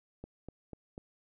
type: click train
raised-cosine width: 2 ms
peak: -30 dBFS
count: 4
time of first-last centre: 0.24-0.979 s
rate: 4.06 Hz
effects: none